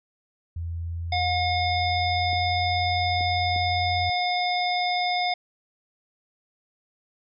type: tone with pitch glide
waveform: sine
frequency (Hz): 84 to 88.33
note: E2 to F2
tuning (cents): +33 to +20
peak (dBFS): -28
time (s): 0.56-4.1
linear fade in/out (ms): 5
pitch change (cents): +87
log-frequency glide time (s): 0.8-2.6
type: harmonic tone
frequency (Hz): 719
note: F#5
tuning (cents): -50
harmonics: 1 / 3 / 5 / 7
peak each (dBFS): -24 / -29 / -31 / -32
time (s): 1.12-5.34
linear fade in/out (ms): 5
type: clicks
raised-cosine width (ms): 2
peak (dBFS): -27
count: 3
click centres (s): 2.331 / 3.209 / 3.562
effects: none